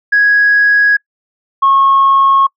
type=tone pair in turn; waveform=sine; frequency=1661.2 / 1090.6 Hz; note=G#6 / C#6; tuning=0 / -29 cents; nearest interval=perfect fifth; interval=729 cents; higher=first; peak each=-5 dBFS; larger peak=neither; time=0.12-0.97 / 1.62-2.47 s; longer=neither; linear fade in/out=10 ms; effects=noise-tail reverb RT60 0.1 s tail -26 dB re dry + tanh soft clip ceiling -2 dBFS